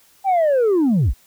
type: linear sweep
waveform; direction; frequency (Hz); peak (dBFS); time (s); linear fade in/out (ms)
sine; down; 800 to 33.55; -11; 0.24-1.14; 50
effects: tanh soft clip ceiling -12 dBFS + white hiss -54 dBFS RMS until 1.26 s